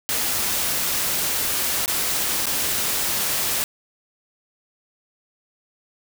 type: noise with dropouts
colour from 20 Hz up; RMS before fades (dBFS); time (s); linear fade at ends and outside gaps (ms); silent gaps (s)
white; -23; 0.09-3.64; 0; 1.859-1.879 / 2.457-2.467
effects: none